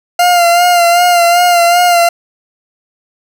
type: tone with vibrato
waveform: 40% pulse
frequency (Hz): 698.5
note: F5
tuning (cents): 0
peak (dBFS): -5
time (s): 0.19-2.09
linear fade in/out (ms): 5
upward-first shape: sine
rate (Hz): 2.6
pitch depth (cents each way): 38
effects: none